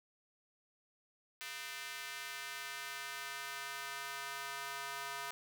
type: tone with high-pass filter sweep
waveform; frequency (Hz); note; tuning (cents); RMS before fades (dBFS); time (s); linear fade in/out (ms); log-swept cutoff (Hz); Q
square; 138.59; C#3; 0; -44; 1.41-5.31; 0; 2000 to 1100; 1.3
effects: none